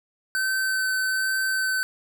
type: tone with vibrato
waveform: square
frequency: 1533 Hz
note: G6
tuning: 39 cents flat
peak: -23 dBFS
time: 0.35-1.83 s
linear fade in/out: 0 ms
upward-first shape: sine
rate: 1.2 Hz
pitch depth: 10 cents each way
effects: none